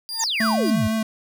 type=tone with exponential growth; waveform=35% pulse; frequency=906 Hz; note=A#5; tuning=50 cents flat; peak=-20 dBFS; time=0.09-0.24 s; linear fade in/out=1 ms; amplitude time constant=31 ms
type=tone with tremolo; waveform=40% pulse; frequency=4795 Hz; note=D8; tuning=35 cents sharp; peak=-25 dBFS; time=0.09-0.7 s; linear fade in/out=0 ms; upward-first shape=sine; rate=3.4 Hz; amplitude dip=85%
type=exponential sweep; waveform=sine; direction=down; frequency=7830 to 84.6 Hz; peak=-21 dBFS; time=0.19-0.88 s; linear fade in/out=10 ms
type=tone with vibrato; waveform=square; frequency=220 Hz; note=A3; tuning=in tune; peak=-21 dBFS; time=0.4-1.03 s; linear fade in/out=5 ms; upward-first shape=sine; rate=5.9 Hz; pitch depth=18 cents each way
effects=none